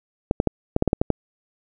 clicks, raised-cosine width 2 ms, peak -4 dBFS, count 9, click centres 0.311 / 0.401 / 0.473 / 0.764 / 0.824 / 0.877 / 0.931 / 1.015 / 1.103 s, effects none

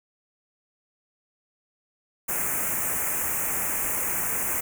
white band-stop noise, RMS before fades -27 dBFS, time 2.28-4.61 s, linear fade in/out 10 ms, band 2500 to 6600 Hz, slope 48 dB/octave, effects none

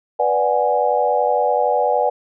sine chord, G# half-diminished seventh, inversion first, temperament equal, 493.9 / 587.3 / 740 / 830.6 Hz, B4 / D5 / F#5 / G#5, 0 / 0 / 0 / 0 cents, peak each -20 dBFS, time 0.19-2.1 s, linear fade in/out 10 ms, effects none

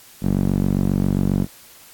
sawtooth tone with band-pass filter, 47.45 Hz, F#1, 44 cents sharp, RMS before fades -19 dBFS, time 0.21-1.47 s, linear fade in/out 50 ms, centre 200 Hz, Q 2.1, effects white hiss -46 dBFS RMS until 1.93 s + AAC 64 kbps

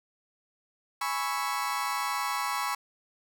35% pulse chord, C# minor seventh, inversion second, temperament equal, 830.6 / 987.8 / 1108.7 / 1318.5 Hz, G#5 / B5 / C#6 / E6, 0 / 0 / 0 / 0 cents, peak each -34 / -32 / -31 / -35 dBFS, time 1.01-2.75 s, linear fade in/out 5 ms, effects none

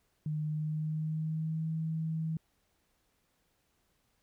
sine tone with pitch glide, 152.8 to 160.12 Hz, D#3 to D#3, -31 to +50 cents, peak -31 dBFS, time 0.26-2.37 s, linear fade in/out 2 ms, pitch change +81 cents, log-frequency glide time 0.47-1.68 s, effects pink hiss -75 dBFS RMS until 4.22 s

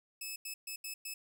10% pulse tone bursts at uneven times, 2600 Hz, E7, 24 cents flat, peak -31 dBFS, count 5, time 0.21-0.36 / 0.45-0.54 / 0.67-0.76 / 0.84-0.94 / 1.05-1.14 s, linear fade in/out 5 ms, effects none

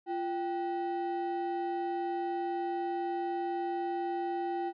triangle ring-modulated tone, 565 Hz, C#5, 33 cents sharp, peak -26 dBFS, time 0.06-4.73 s, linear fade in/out 50 ms, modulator 219 Hz, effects resampled to 11025 Hz

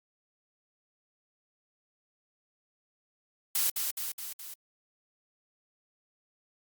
blue noise with echo, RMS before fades -27 dBFS, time 3.55-3.7 s, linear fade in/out 5 ms, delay 210 ms, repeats 4, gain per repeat -4 dB, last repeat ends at 4.54 s, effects Opus 48 kbps

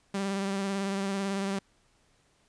sawtooth tone with vibrato, 196.3 Hz, G3, 3 cents sharp, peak -25 dBFS, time 0.14-1.59 s, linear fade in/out 5 ms, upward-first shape triangle, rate 18 Hz, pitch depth 34 cents each way, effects pink hiss -67 dBFS RMS until 2.48 s + resampled to 22050 Hz

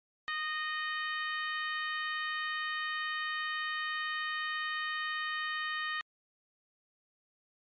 harmonic tone with a mistuned harmonic, 618 Hz, D#5, 12 cents flat, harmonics 2 / 3 / 4 / 5 / 6 / 7, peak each -38 / -35 / -46 / -43 / -47 / -50 dBFS, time 0.28-6.01 s, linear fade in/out 0 ms, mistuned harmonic 5, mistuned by -22 cents, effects MP3 32 kbps

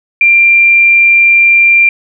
sine tone, 2376 Hz, D7, 20 cents sharp, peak -3 dBFS, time 0.21-1.89 s, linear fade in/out 2 ms, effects none

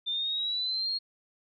sine exponential sweep, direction up, 3569 to 4300 Hz, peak -28 dBFS, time 0.06-0.99 s, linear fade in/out 20 ms, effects none

